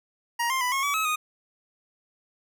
25% pulse tone with pitch steps, 944 / 1053 / 992 / 1087 / 1142 / 1287 / 1239 Hz, A#5 / C6 / B5 / C#6 / D6 / E6 / D#6, +22 / +11 / +7 / -34 / -49 / -42 / -8 cents, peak -20 dBFS, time 0.39-1.16 s, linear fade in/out 10 ms, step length 110 ms, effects none

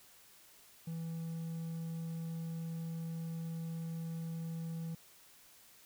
triangle tone, 164.5 Hz, E3, 3 cents flat, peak -36 dBFS, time 0.87-4.95 s, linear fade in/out 5 ms, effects white hiss -61 dBFS RMS until 5.85 s

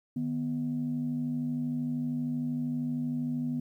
sine tone pair together, 152.6 / 245.5 Hz, D#3 / B3, -33 / -10 cents, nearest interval minor sixth, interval 823 cents, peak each -34 / -29 dBFS, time 0.16-3.6 s, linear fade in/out 5 ms, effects tanh soft clip ceiling -23 dBFS + 11-bit

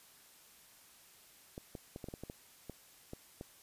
clicks, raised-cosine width 2 ms, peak -30 dBFS, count 11, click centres 1.579 / 1.752 / 1.961 / 2.042 / 2.086 / 2.139 / 2.236 / 2.299 / 2.697 / 3.134 / 3.411 s, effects white hiss -61 dBFS RMS until 3.62 s + resampled to 32000 Hz

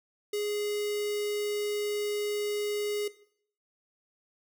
square tone with notch filter, 415.3 Hz, G#4, in tune, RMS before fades -31 dBFS, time 0.33-3.08 s, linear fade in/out 5 ms, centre 1100 Hz, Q 0.63, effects noise-tail reverb RT60 0.6 s tail -17 dB re dry

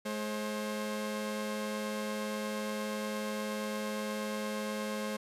sawtooth tone pair together, 211.9 / 534 Hz, G#3 / C5, +35 / +35 cents, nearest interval octave + major third, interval 1600 cents, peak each -32 / -34 dBFS, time 0.05-5.17 s, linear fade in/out 10 ms, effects resampled to 32000 Hz

